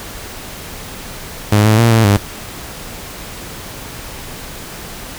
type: tone with pitch steps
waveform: sawtooth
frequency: 104.8 / 108.7 / 116.2 / 112.4 / 101.5 Hz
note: G#2 / A2 / A#2 / A2 / G#2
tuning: +16 / -21 / -5 / +37 / -39 cents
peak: -4 dBFS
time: 1.52-2.17 s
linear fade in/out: 5 ms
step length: 130 ms
effects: pink hiss -30 dBFS RMS until 5.18 s